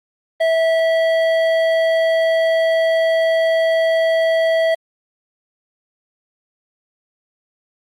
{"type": "tone with hard clipping", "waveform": "sine", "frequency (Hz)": 653, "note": "E5", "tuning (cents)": -17, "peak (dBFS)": -15, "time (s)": [0.4, 4.75], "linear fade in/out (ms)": 10, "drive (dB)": 10, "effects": ["Opus 24 kbps"]}